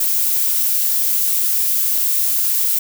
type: noise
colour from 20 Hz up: violet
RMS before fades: -17 dBFS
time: 0-2.79 s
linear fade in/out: 5 ms
effects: none